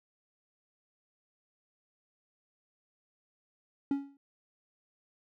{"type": "tone with exponential decay", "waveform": "triangle", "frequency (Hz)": 278.8, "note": "C#4", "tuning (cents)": 10, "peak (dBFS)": -22, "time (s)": [3.91, 4.17], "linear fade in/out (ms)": 2, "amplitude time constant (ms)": 56, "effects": []}